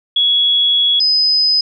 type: tone pair in turn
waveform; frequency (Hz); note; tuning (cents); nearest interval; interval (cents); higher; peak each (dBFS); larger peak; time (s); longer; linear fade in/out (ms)
sine; 3356 / 5028; G#7 / D#8; +17 / +17; perfect fifth; 700; second; -10; neither; 0.16-1 / 1-1.61; first; 5
effects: none